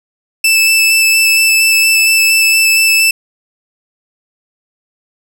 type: tone with vibrato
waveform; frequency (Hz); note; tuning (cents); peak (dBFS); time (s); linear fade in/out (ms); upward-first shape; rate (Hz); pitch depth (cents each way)
sawtooth; 2637; E7; 0; -4; 0.44-3.11; 5; square; 4.3; 8
effects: none